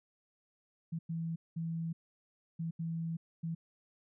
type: tone bursts at uneven times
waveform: sine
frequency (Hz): 164.81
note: E3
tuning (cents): 0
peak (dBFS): -34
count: 6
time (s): 0.92-0.99 / 1.09-1.36 / 1.56-1.93 / 2.59-2.71 / 2.79-3.17 / 3.43-3.55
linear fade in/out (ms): 10
effects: none